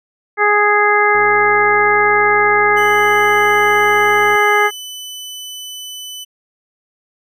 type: harmonic tone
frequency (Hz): 415.3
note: G#4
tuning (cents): 0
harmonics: 1 / 2 / 3 / 4 / 5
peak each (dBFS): -16 / -16 / -16 / -16 / -16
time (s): 0.37-4.71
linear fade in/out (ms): 50
type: click train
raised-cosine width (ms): 2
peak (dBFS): -24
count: 379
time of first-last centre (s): 1.15-4.353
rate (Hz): 118
type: tone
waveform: sawtooth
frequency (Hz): 3000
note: F#7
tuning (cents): +23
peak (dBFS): -24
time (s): 2.76-6.25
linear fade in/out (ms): 20
effects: resampled to 32000 Hz